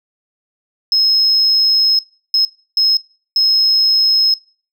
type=tone bursts at uneven times; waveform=sine; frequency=5160 Hz; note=E8; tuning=38 cents flat; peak=-8 dBFS; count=4; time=0.92-1.99 / 2.34-2.45 / 2.77-2.97 / 3.36-4.34 s; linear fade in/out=2 ms; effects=noise-tail reverb RT60 0.4 s tail -24 dB re dry + tanh soft clip ceiling -7 dBFS